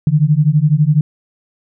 sine beating tone pair, 145 / 157 Hz, D3 / D#3, -22 / +16 cents, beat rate 12 Hz, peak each -12 dBFS, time 0.07-1.01 s, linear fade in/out 2 ms, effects none

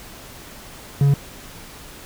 triangle tone, 140.7 Hz, C#3, 26 cents sharp, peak -10 dBFS, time 1.01-1.14 s, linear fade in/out 2 ms, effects pink hiss -40 dBFS RMS until 2.05 s

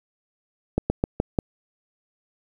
slowing click train, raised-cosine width 2 ms, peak -7 dBFS, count 5, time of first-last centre 0.78-1.388 s, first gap 120 ms, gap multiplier 1.16, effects 8-bit

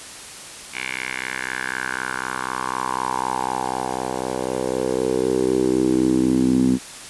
10% pulse tone with band-pass filter sweep, 64 Hz, C2, 38 cents flat, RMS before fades -22 dBFS, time 0.72-6.79 s, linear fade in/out 50 ms, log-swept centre 2400 to 240 Hz, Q 4.1, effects white hiss -37 dBFS RMS until 7.09 s + resampled to 24000 Hz

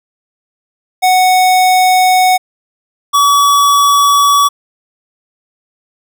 square tone pair in turn, 740 / 1138.7 Hz, F#5 / C#6, 0 / +46 cents, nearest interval perfect fifth, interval 746 cents, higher second, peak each -7 dBFS, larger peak neither, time 1.02-2.38 / 3.13-4.49 s, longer neither, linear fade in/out 20 ms, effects none

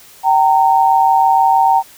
sine tone pair together, 773 / 919.3 Hz, G5 / A#5, -24 / -24 cents, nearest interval minor third, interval 300 cents, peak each -11 dBFS, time 0.23-1.83 s, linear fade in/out 50 ms, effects white hiss -42 dBFS RMS until 1.97 s

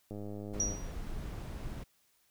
click train, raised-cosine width 2 ms, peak -30 dBFS, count 67, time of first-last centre 0.11-0.751 s, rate 103 Hz
brown noise, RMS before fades -40 dBFS, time 0.53-1.84 s, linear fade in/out 10 ms
sine tone with exponential decay, 5770 Hz, F#8, 44 cents flat, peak -26 dBFS, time 0.6-0.92 s, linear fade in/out 1 ms, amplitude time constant 69 ms
effects white hiss -71 dBFS RMS until 2.3 s

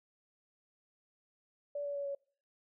sine tone with pitch steps, 577 / 571.4 / 565.8 / 560.3 Hz, D5 / D5 / C#5 / C#5, -31 / -48 / +35 / +18 cents, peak -35 dBFS, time 1.75-2.15 s, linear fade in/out 5 ms, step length 100 ms, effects noise-tail reverb RT60 0.5 s tail -26 dB re dry

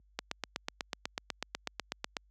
click train, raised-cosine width 0.2 ms, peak -16 dBFS, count 17, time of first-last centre 0.19-2.168 s, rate 8.09 Hz, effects added 50 Hz sine -44 dBFS peak until 2.3 s + high-pass 150 Hz 12 dB/octave

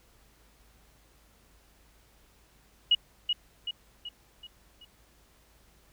sine tone with echo, 2900 Hz, F#7, 35 cents flat, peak -18 dBFS, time 2.91-2.95 s, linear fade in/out 5 ms, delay 380 ms, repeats 5, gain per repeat -6 dB, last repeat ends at 4.85 s, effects added 53 Hz sine -63 dBFS peak until 5.92 s + pink hiss -63 dBFS RMS until 5.92 s

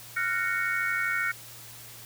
sine chord, Gb major seventh, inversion third, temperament just, 1387.5 / 1480 / 1850 / 2220 Hz, F6 / Gb6 / Bb6 / Db7, -12 / 0 / -14 / +2 cents, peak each -31 dBFS, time 0.16-1.32 s, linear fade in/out 10 ms, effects added 117 Hz sine -53 dBFS peak until 2.05 s + white hiss -46 dBFS RMS until 2.05 s

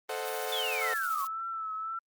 sawtooth chord, A diminished seventh, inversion none, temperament equal, 440 / 523.3 / 622.3 / 740 Hz, A4 / C5 / Eb5 / Gb5, 0 / 0 / 0 / 0 cents, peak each -33 / -34 / -38 / -34 dBFS, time 0.09-0.94 s, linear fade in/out 5 ms
blue noise with tremolo, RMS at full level -41 dBFS, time 0.26-1.27 s, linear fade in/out 2 ms, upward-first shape sine, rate 13 Hz, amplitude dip 40%
sine exponential sweep, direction down, 3579 to 1058 Hz, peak -31 dBFS, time 0.52-1.25 s, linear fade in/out 5 ms
sine tone with vibrato, 1318.5 Hz, E6, in tune, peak -33 dBFS, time 0.81-1.99 s, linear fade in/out 5 ms, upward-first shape triangle, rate 1.9 Hz, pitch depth 48 cents each way
effects Opus 32 kbps

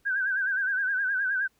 sine tone with vibrato, 1564 Hz, G6, 4 cents flat, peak -24 dBFS, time 0.05-1.48 s, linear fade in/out 20 ms, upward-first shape sine, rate 9.6 Hz, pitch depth 83 cents each way, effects pink hiss -69 dBFS RMS until 1.59 s

